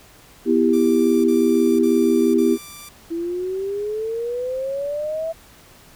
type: chord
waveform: sine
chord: E minor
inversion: second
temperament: just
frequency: 247.2 / 329.6 / 395.6 Hz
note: B3 / E4 / G4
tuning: +2 / 0 / +16 cents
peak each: -18 dBFS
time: 0.45-2.58 s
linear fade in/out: 50 ms
type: tone bursts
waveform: 5% pulse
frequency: 1174.7 Hz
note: D6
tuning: in tune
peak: -25 dBFS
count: 4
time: 0.73-2.89 s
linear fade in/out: 5 ms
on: 510 ms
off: 40 ms
type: exponential sweep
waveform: sine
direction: up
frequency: 329.6 to 661 Hz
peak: -22 dBFS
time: 3.1-5.33 s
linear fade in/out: 20 ms
effects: pink hiss -48 dBFS RMS until 5.95 s